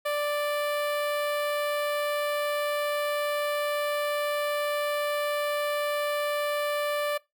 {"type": "tone with notch filter", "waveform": "sawtooth", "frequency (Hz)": 587.3, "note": "D5", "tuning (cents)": 0, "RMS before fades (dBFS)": -28, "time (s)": [0.05, 7.18], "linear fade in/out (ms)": 10, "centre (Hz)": 6200, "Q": 1, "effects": ["noise-tail reverb RT60 0.2 s tail -22 dB re dry"]}